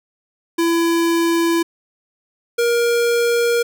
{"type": "tone pair in turn", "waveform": "square", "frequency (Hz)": [335.4, 472], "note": ["E4", "A#4"], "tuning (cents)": [30, 22], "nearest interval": "tritone", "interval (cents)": 592, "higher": "second", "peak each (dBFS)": -15, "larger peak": "neither", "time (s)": [[0.58, 1.63], [2.58, 3.63]], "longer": "neither", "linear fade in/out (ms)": 10, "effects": []}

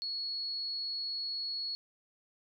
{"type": "tone", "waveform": "sine", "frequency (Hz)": 4356, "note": "C#8", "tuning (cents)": -31, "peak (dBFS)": -34, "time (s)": [0.02, 1.75], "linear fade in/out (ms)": 0, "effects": []}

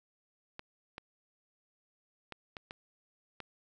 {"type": "clicks", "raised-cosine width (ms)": 0.3, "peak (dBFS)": -26, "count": 6, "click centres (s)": [0.594, 0.981, 2.323, 2.568, 2.709, 3.403], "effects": []}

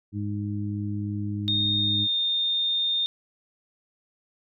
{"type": "harmonic tone", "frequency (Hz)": 103.1, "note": "G#2", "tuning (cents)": -12, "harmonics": [1, 2, 3], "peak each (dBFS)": [-29, -32, -34], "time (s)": [0.12, 2.08], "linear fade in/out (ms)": 50}
{"type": "tone with pitch glide", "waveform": "sine", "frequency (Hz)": [3684, 3644], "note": ["A#7", "A#7"], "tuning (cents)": [-21, -40], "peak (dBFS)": -22, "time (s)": [1.48, 3.06], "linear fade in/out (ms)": 0, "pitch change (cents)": -19, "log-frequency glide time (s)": [1.76, 2.13]}
{"effects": []}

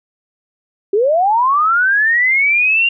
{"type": "linear sweep", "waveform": "sine", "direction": "up", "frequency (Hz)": [380, 2800], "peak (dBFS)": -10, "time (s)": [0.93, 2.89], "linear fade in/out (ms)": 5, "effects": []}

